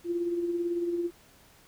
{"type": "tone with tremolo", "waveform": "sine", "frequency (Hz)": 345.3, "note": "F4", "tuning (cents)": -20, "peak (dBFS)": -25, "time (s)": [0.04, 1.11], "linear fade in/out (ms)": 50, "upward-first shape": "sine", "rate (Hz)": 18, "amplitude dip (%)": 45, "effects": ["pink hiss -58 dBFS RMS until 1.67 s"]}